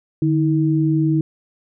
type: tone pair together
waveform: sine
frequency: 150.5 / 319.1 Hz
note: D3 / D#4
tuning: +43 / +44 cents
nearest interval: octave + minor second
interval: 1301 cents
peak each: -17 dBFS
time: 0.22-1.21 s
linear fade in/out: 2 ms
effects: none